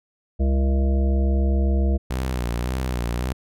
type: harmonic tone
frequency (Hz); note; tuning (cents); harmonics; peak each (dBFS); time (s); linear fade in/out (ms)
67.2; C2; +47; 1 / 3 / 5 / 7 / 9 / 10; -17 / -27 / -31 / -34 / -36 / -37; 0.39-1.98; 20
type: tone with vibrato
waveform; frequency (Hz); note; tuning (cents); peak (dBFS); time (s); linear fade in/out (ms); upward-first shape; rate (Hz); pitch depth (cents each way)
sawtooth; 61.74; B1; 0; -19; 2.1-3.33; 10; sine; 1.8; 90
effects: none